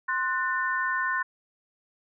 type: chord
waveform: sine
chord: F# diminished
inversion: second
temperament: equal with one note detuned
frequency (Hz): 1046.5 / 1480 / 1793.9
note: C6 / F#6 / A6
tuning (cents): 0 / 0 / +33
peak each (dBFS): -29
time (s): 0.08-1.23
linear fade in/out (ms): 10
effects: none